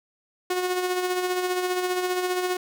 sawtooth tone with tremolo, 363.8 Hz, F#4, 29 cents flat, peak -18 dBFS, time 0.5-2.57 s, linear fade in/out 5 ms, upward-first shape sine, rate 15 Hz, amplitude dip 45%, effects none

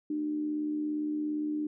sine tone with amplitude modulation, 301.2 Hz, D4, 44 cents sharp, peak -27 dBFS, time 0.1-1.67 s, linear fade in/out 5 ms, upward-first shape sine, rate 77.4 Hz, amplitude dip 45%, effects none

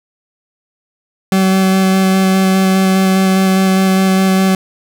40% pulse tone with vibrato, 190 Hz, F#3, 46 cents sharp, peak -8 dBFS, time 1.32-4.55 s, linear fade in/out 2 ms, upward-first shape square, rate 4.9 Hz, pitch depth 8 cents each way, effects none

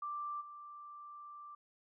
sine tone with level steps, 1177 Hz, D6, 3 cents sharp, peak -38 / -48 dBFS, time 0.02-1.55 s, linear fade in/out 5 ms, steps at 0.4 s, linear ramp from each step 20 ms, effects none

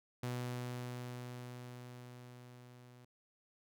sawtooth tone with level ramp, 123.47 Hz, B2, in tune, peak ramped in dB -33 to -53 dBFS, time 0.23-3.05 s, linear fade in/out 5 ms, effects none

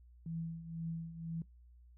sine tone with tremolo, 164.81 Hz, E3, in tune, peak -36 dBFS, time 0.26-1.42 s, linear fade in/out 2 ms, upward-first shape triangle, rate 2 Hz, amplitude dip 75%, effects noise-tail reverb RT60 0.2 s tail -23 dB re dry + added 60 Hz sine -57 dBFS peak until 1.97 s

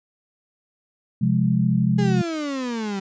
sine chord, F minor, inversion second, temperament equal, 130.81 / 174.61 / 207.7 Hz, C3 / F3 / Ab3, 0 / 0 / 0 cents, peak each -21 dBFS, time 1.21-2.22 s, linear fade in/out 10 ms
35% pulse exponential sweep, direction down, 418.1 to 191.1 Hz, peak -23 dBFS, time 1.98-3 s, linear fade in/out 10 ms
effects resampled to 16000 Hz

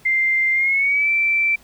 sine tone with pitch glide, 2093 to 2336 Hz, C7 to D7, 0 to -10 cents, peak -15 dBFS, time 0.05-1.56 s, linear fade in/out 10 ms, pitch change +190 cents, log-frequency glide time 0.53-1.1 s, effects pink hiss -51 dBFS RMS until 1.63 s

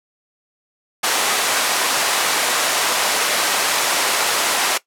pink high-pass noise, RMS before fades -18 dBFS, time 1.03-4.78 s, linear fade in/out 10 ms, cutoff 640 Hz, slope 12 dB/octave, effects noise-tail reverb RT60 0.1 s tail -18 dB re dry + low-pass 12000 Hz 12 dB/octave

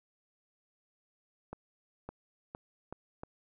accelerating click train, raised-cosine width 1 ms, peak -27 dBFS, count 5, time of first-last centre 1.53-3.235 s, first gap 560 ms, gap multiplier 0.82, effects none

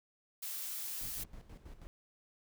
blue noise, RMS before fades -41 dBFS, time 0.42-1.24 s, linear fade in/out 10 ms
brown noise with tremolo, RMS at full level -49 dBFS, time 1.01-1.87 s, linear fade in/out 0 ms, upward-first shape square, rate 6.2 Hz, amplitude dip 65%
effects none

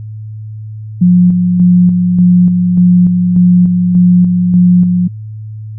sine tone with tremolo, 178.5 Hz, F3, 38 cents sharp, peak -3 dBFS, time 1.01-5.08 s, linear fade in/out 10 ms, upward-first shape square, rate 1.7 Hz, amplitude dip 40%, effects added 108 Hz sine -22 dBFS peak until 5.78 s

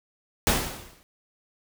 pink noise with exponential decay, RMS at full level -19 dBFS, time 0.47-1.03 s, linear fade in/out 0 ms, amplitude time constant 120 ms, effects none

